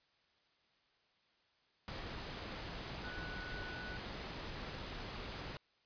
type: tone in noise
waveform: sine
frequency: 1480 Hz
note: F#6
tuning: in tune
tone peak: -47 dBFS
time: 3.04-3.97 s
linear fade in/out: 0 ms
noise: pink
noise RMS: -45 dBFS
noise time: 1.88-5.57 s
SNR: -5 dB
effects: white hiss -74 dBFS RMS until 5.85 s + resampled to 11025 Hz